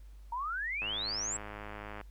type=exponential sweep; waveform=sine; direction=up; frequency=914 to 7902 Hz; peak=-33 dBFS; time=0.32-1.37 s; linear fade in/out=5 ms
type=click train; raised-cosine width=0.5 ms; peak=-28 dBFS; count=125; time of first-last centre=0.82-2.012 s; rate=104 Hz
effects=added 50 Hz sine -48 dBFS peak until 2.1 s + pink hiss -69 dBFS RMS until 2.1 s